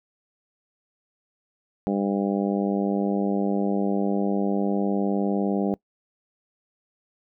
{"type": "harmonic tone", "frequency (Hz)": 99.8, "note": "G2", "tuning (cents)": 32, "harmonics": [2, 3, 4, 5, 6, 7, 8], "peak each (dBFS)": [-24, -28, -30, -32, -34, -35, -36], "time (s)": [1.87, 5.74], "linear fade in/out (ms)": 0, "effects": ["noise-tail reverb RT60 0.1 s tail -23 dB re dry"]}